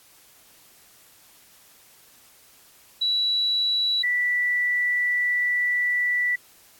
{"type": "tone pair in turn", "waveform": "sine", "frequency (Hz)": [3928, 1964], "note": ["B7", "B6"], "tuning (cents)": [-10, -10], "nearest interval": "octave", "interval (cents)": 1200, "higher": "first", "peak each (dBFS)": -20, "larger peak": "neither", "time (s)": [[3.01, 4.03], [4.03, 6.36]], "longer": "second", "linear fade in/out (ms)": 10, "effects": ["white hiss -54 dBFS RMS until 6.79 s", "AAC 64 kbps"]}